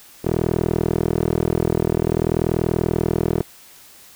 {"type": "tone with band-pass filter", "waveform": "15% pulse", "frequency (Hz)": 40.45, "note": "E1", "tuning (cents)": -32, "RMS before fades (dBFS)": -20, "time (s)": [0.24, 3.43], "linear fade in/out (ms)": 10, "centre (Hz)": 340, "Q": 1.4, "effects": ["white hiss -46 dBFS RMS until 4.15 s"]}